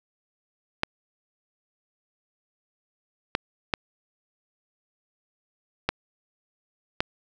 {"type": "clicks", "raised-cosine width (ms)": 0.3, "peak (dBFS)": -6, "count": 5, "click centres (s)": [0.834, 3.351, 3.738, 5.89, 7.005], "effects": []}